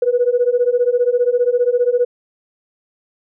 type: beating tone pair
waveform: sine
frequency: 480.7 / 495.7 Hz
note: B4 / B4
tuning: -47 / +6 cents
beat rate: 15 Hz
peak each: -15 dBFS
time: 0.02-2.05 s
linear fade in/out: 5 ms
effects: tanh soft clip ceiling -5 dBFS